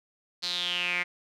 sawtooth tone with band-pass filter sweep, 177.1 Hz, F3, 24 cents sharp, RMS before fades -30 dBFS, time 0.42-1.04 s, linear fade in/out 20 ms, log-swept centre 4400 to 2100 Hz, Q 6.9, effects none

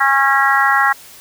harmonic tone, 273.4 Hz, C#4, 24 cents flat, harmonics 3 / 4 / 5 / 6 / 7, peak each -17 / -17 / -17 / -17 / -17 dBFS, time 0-0.93 s, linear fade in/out 10 ms, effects white hiss -40 dBFS RMS until 1.2 s

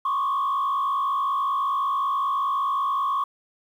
sine tone with frequency modulation, 1108.7 Hz, C#6, in tune, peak -20 dBFS, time 0.05-3.24 s, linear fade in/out 5 ms, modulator 54.7 Hz, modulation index 1, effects tanh soft clip ceiling -18 dBFS + 9-bit

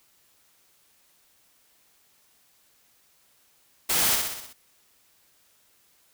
white noise with echo, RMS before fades -24 dBFS, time 3.89-4.16 s, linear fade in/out 10 ms, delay 62 ms, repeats 6, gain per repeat -4 dB, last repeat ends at 4.532 s, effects white hiss -63 dBFS RMS until 6.13 s

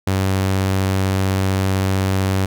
sawtooth tone, 95.7 Hz, G2, 41 cents flat, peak -12 dBFS, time 0.07-2.46 s, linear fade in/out 5 ms, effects none

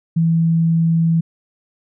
sine tone, 164.81 Hz, E3, in tune, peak -12 dBFS, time 0.16-1.21 s, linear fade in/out 10 ms, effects none

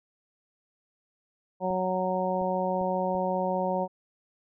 harmonic tone, 185 Hz, F#3, in tune, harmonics 1 / 2 / 3 / 4 / 5, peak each -32 / -35 / -29 / -32 / -32 dBFS, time 1.6-3.88 s, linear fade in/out 50 ms
clicks, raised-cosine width 3 ms, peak -32 dBFS, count 4, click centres 1.706 / 2.415 / 2.813 / 3.151 s
effects none

